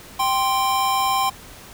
square tone pair together, 784 / 1046.5 Hz, G5 / C6, 0 / 0 cents, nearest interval perfect fourth, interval 500 cents, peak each -22 / -21 dBFS, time 0.19-1.3 s, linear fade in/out 10 ms, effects pink hiss -42 dBFS RMS until 1.73 s

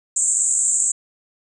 white band-pass noise, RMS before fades -19 dBFS, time 0.16-0.92 s, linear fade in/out 5 ms, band 7100 to 8200 Hz, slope 96 dB/octave, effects none

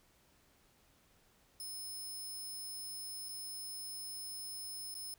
15% pulse tone with dropouts, 5210 Hz, E8, 21 cents flat, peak -37 dBFS, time 1.6-5.14 s, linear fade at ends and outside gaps 1 ms, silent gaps 3.287-3.291 / 4.942-4.951 s, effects pink hiss -69 dBFS RMS until 5.18 s

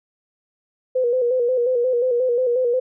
sine tone with vibrato, 494.6 Hz, B4, 3 cents sharp, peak -16 dBFS, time 0.95-2.8 s, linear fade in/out 10 ms, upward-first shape square, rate 5.6 Hz, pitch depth 58 cents each way, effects none

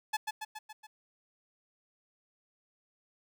sawtooth tone with echo, 861 Hz, A5, 38 cents flat, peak -25 dBFS, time 0.13-0.17 s, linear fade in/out 10 ms, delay 140 ms, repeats 5, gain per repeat -4 dB, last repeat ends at 0.87 s, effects none

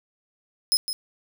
sawtooth tone with echo, 5120 Hz, D#8, 49 cents sharp, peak -15 dBFS, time 0.72-0.77 s, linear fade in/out 0 ms, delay 160 ms, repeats 1, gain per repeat -9 dB, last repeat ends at 0.93 s, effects none

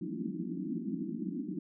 pink band-pass noise, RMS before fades -37 dBFS, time 0.01-1.59 s, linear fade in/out 5 ms, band 170 to 340 Hz, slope 96 dB/octave, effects none

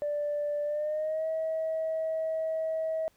sine tone with pitch glide, 587.3 to 640.5 Hz, D5 to E5, 0 to -50 cents, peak -27 dBFS, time 0.02-3.08 s, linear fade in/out 0 ms, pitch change +150 cents, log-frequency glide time 0.64-1.27 s, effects tanh soft clip ceiling -24 dBFS + pink hiss -67 dBFS RMS until 3.16 s

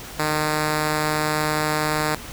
5% pulse tone, 152.9 Hz, D#3, 30 cents flat, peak -9 dBFS, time 0.19-2.15 s, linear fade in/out 2 ms, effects pink hiss -37 dBFS RMS until 2.32 s

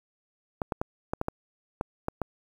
clicks, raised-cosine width 1 ms, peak -14 dBFS, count 9, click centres 0.618 / 0.722 / 0.815 / 1.135 / 1.214 / 1.284 / 1.811 / 2.084 / 2.217 s, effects 8-bit

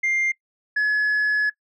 sine tone pair in turn, 2100 / 1699.8 Hz, C7 / G#6, +6 / +40 cents, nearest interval major third, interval 366 cents, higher first, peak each -17 / -15 dBFS, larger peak second, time 0.03-0.32 / 0.76-1.5 s, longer second, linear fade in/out 10 ms, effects noise-tail reverb RT60 0.1 s tail -23 dB re dry + tanh soft clip ceiling -17 dBFS

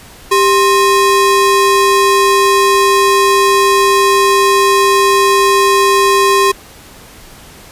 square ring-modulated tone, 725 Hz, F#5, 35 cents flat, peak -5 dBFS, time 0.31-6.52 s, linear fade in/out 10 ms, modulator 331 Hz, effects pink hiss -37 dBFS RMS until 7.71 s + resampled to 32000 Hz

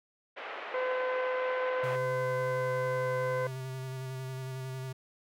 pink band-pass noise, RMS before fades -41 dBFS, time 0.36-1.97 s, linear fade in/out 20 ms, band 470 to 2700 Hz, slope 24 dB/octave
harmonic tone, 510 Hz, C5, 44 cents flat, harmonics 1 / 2 / 3 / 4, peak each -30 / -37 / -40 / -45 dBFS, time 0.74-3.47 s, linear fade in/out 2 ms
square tone with vibrato, 130.81 Hz, C3, in tune, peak -37 dBFS, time 1.83-4.93 s, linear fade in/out 10 ms, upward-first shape square, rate 11 Hz, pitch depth 15 cents each way
effects none

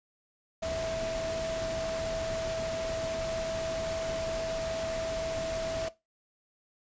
sine tone in noise, 652 Hz, E5, 19 cents flat, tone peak -31 dBFS, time 0.62-5.89 s, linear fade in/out 10 ms, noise pink, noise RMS -38 dBFS, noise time 0.62-5.89 s, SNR +4 dB, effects noise-tail reverb RT60 0.2 s tail -17 dB re dry + resampled to 16000 Hz

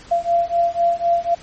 sine beating tone pair, 684 / 688 Hz, F5 / F5, -36 / -26 cents, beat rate 4 Hz, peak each -18 dBFS, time 0.11-1.35 s, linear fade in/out 10 ms, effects pink hiss -43 dBFS RMS until 1.42 s + MP3 32 kbps

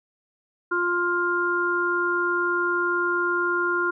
harmonic tone, 351 Hz, F4, 9 cents sharp, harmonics 1 / 3 / 4, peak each -26 / -28 / -23 dBFS, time 0.71-3.91 s, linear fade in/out 10 ms, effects none

